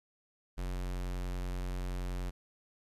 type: tone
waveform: square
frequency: 45.24 Hz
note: F#1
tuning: 38 cents flat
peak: -35 dBFS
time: 0.57-2.31 s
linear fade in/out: 20 ms
effects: resampled to 32000 Hz + 12-bit